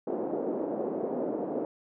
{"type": "band-pass noise", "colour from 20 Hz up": "white", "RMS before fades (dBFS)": -32, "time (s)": [0.07, 1.65], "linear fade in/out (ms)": 2, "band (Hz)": [230, 570], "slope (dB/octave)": 24, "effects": []}